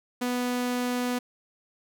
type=tone; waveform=sawtooth; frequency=246.9 Hz; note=B3; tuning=in tune; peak=-22 dBFS; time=0.21-1.19 s; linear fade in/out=10 ms; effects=none